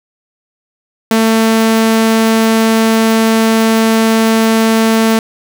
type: tone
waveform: sawtooth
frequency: 223.5 Hz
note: A3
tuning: 27 cents sharp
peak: -4 dBFS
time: 1.11-5.19 s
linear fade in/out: 2 ms
effects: none